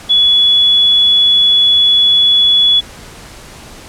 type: tone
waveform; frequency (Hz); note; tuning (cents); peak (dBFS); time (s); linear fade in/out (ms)
sine; 3400; G#7; +40; -6; 0.09-2.81; 20
effects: pink hiss -34 dBFS RMS until 3.88 s + low-pass 10000 Hz 12 dB/octave